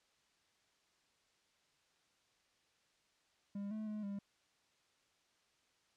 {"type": "tone with pitch steps", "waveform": "triangle", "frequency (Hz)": [201.1, 216.2, 212.3, 200.2], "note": ["G3", "A3", "G#3", "G3"], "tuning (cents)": [44, -30, 38, 37], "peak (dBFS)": -38, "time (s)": [3.55, 4.19], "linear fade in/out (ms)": 5, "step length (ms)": 160, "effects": ["white hiss -75 dBFS RMS until 5.96 s", "low-pass 6000 Hz 12 dB/octave"]}